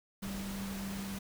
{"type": "tone in noise", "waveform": "sine", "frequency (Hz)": 196, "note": "G3", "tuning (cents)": 0, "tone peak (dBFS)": -38, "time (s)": [0.22, 1.19], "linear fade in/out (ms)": 10, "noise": "pink", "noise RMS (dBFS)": -44, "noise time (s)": [0.22, 1.19], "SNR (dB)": 3, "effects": []}